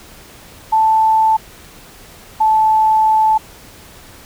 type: tone pair in turn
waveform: sine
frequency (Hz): 880 / 872.4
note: A5 / A5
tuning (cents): 0 / -15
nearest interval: unison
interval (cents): 15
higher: first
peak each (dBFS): -9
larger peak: neither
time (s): 0.72-1.37 / 2.4-3.38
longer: second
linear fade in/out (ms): 10
effects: pink hiss -40 dBFS RMS until 4.25 s